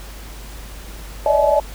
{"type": "tone cluster", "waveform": "sine", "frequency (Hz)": [573, 595, 638, 856], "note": ["D5", "D5", "D#5", "A5"], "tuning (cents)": [-43, 22, 43, -48], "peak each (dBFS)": -18, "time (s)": [1.26, 1.6], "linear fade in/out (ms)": 2, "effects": ["added 50 Hz sine -33 dBFS peak until 1.74 s", "pink hiss -39 dBFS RMS until 1.74 s"]}